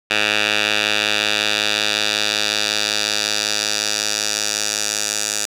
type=tone with band-pass filter sweep; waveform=10% pulse; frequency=105.4 Hz; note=G#2; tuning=26 cents sharp; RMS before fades=-20 dBFS; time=0.1-5.46 s; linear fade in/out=10 ms; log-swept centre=2800 to 6700 Hz; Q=1.8; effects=none